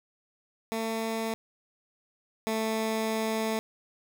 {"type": "tone pair in turn", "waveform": "15% pulse", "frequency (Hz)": [224.1, 220.9], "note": ["A3", "A3"], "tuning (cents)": [32, 7], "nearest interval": "unison", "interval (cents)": 25, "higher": "first", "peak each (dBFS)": [-23, -21], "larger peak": "second", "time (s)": [[0.72, 1.34], [2.47, 3.59]], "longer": "second", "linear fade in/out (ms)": 0, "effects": []}